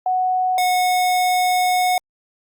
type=tone pair in turn; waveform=sine / square; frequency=740 / 730.2 Hz; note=F#5 / F#5; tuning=0 / -23 cents; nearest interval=unison; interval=23 cents; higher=first; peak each=-16 dBFS; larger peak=neither; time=0.06-0.58 / 0.58-1.98 s; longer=second; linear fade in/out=2 ms; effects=Opus 48 kbps